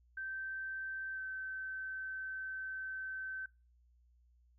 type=tone with pitch glide; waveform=sine; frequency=1554 to 1538.8 Hz; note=G6 to G6; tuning=-16 to -33 cents; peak=-39 dBFS; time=0.17-3.46 s; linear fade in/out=5 ms; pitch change=-17 cents; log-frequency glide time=1.14-1.19 s; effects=noise-tail reverb RT60 0.3 s tail -23 dB re dry + added 60 Hz sine -65 dBFS peak until 4.58 s